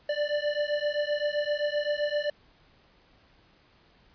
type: beating tone pair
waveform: square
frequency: 586 / 593.7 Hz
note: D5 / D5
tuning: -4 / +19 cents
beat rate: 7.7 Hz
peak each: -30 dBFS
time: 0.09-2.3 s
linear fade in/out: 5 ms
effects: pink hiss -61 dBFS RMS until 4.14 s + resampled to 11025 Hz